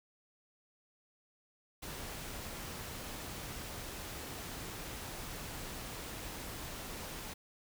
pink noise, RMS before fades -44 dBFS, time 1.82-7.34 s, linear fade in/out 10 ms, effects none

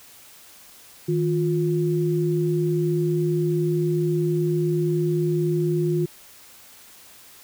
sine tone pair together, 157.2 / 352.9 Hz, D#3 / F4, +18 / +18 cents, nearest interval octave + major second, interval 1400 cents, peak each -22 / -22 dBFS, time 1.08-6.06 s, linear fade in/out 10 ms, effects white hiss -48 dBFS RMS until 7.43 s

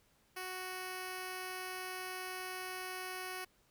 5% pulse tone with notch filter, 370 Hz, F#4, in tune, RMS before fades -43 dBFS, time 0.36-3.45 s, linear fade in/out 10 ms, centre 3600 Hz, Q 1.8, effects pink hiss -71 dBFS RMS until 3.7 s

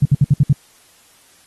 sine tone bursts, 140.7 Hz, C#3, 26 cents sharp, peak -7 dBFS, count 6, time 0.02-0.529 s, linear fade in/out 5 ms, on 34 ms, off 61 ms, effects white hiss -51 dBFS RMS until 1.46 s + AAC 32 kbps

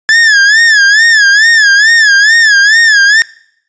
45% pulse tone with vibrato, 1719 Hz, A6, 41 cents flat, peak -3 dBFS, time 0.09-3.22 s, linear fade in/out 0 ms, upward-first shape sine, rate 2.3 Hz, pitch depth 130 cents each way, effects noise-tail reverb RT60 0.7 s tail -23 dB re dry + resampled to 16000 Hz

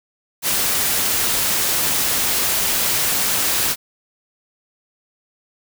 white noise, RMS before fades -19 dBFS, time 0.42-3.76 s, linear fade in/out 50 ms, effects none

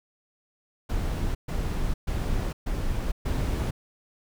brown noise bursts, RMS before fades -27 dBFS, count 5, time 0.89-3.71 s, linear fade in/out 10 ms, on 460 ms, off 130 ms, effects none

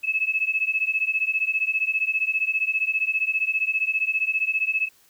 sine beating tone pair, 2586 / 2601 Hz, E7 / E7, -34 / -24 cents, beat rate 15 Hz, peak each -24 dBFS, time 0.03-4.89 s, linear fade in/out 20 ms, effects white hiss -58 dBFS RMS until 5.09 s

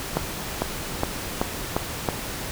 accelerating click train, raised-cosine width 1 ms, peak -7 dBFS, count 6, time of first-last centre 0.17-2.088 s, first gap 450 ms, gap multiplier 0.92, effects pink hiss -32 dBFS RMS until 2.51 s

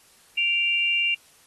sine tone pair together, 2347 / 2784 Hz, D7 / F7, -2 / -6 cents, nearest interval minor third, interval 296 cents, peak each -26 / -21 dBFS, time 0.37-1.15 s, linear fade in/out 10 ms, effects white hiss -56 dBFS RMS until 1.46 s + AAC 32 kbps

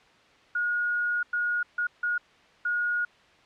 sine tone bursts at uneven times, 1441 Hz, F#6, 46 cents flat, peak -24 dBFS, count 5, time 0.55-1.23 / 1.33-1.63 / 1.78-1.87 / 2.03-2.18 / 2.65-3.05 s, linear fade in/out 5 ms, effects white hiss -57 dBFS RMS until 3.45 s + low-pass 3000 Hz 12 dB/octave

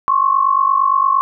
sine tone pair together, 1065.3 / 1114 Hz, C6 / C#6, +31 / +8 cents, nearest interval minor second, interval 77 cents, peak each -14 dBFS, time 0.08-1.21 s, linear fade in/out 0 ms, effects none

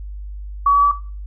sine tone with pitch steps, 1133 / 1141.5 / 1150.1 Hz, C#6 / D6 / D6, +37 / -50 / -37 cents, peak -10 dBFS, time 0.66-0.915 s, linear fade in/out 5 ms, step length 85 ms, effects noise-tail reverb RT60 0.4 s tail -18 dB re dry + added 50 Hz sine -28 dBFS peak until 1.26 s

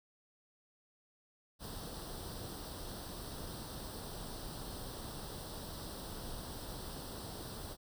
pink noise with comb filter, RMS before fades -45 dBFS, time 1.59-7.77 s, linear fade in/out 50 ms, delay 0.22 ms, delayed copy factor +0.75, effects none

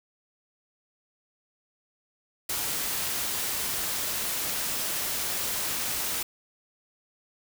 white noise, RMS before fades -30 dBFS, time 2.49-6.23 s, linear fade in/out 5 ms, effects none

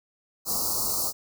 white band-stop noise, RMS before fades -27 dBFS, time 0.45-1.13 s, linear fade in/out 50 ms, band 1300 to 4200 Hz, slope 96 dB/octave, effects none

